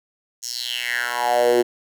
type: tone with high-pass filter sweep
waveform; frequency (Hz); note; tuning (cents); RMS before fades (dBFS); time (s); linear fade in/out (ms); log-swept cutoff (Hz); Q
10% pulse; 121.3; B2; -31; -21; 0.42-1.63; 20; 6400 to 340; 4.8
effects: none